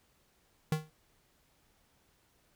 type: tone with exponential decay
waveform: square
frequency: 155.56 Hz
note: D#3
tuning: in tune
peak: -25 dBFS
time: 0.72-0.9 s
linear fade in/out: 2 ms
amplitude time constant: 38 ms
effects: pink hiss -70 dBFS RMS until 2.55 s